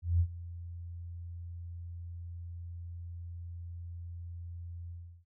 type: tone with ADSR envelope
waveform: sine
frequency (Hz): 85.9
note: F2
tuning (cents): -28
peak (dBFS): -22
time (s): 0.02-5.25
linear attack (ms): 180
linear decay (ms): 69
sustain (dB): -18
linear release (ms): 350
effects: none